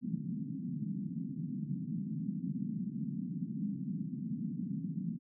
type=band-pass noise; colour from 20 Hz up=pink; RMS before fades=-38 dBFS; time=0.01-5.19 s; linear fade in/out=50 ms; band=150 to 250 Hz; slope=48 dB/octave; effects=none